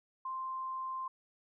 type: tone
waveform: sine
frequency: 1046.5 Hz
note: C6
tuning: in tune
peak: -36 dBFS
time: 0.25-1.08 s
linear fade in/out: 5 ms
effects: none